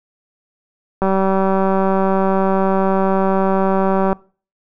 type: click train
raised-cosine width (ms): 1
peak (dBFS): -4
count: 598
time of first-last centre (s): 1.02-4.129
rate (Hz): 192
effects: noise-tail reverb RT60 0.4 s tail -23 dB re dry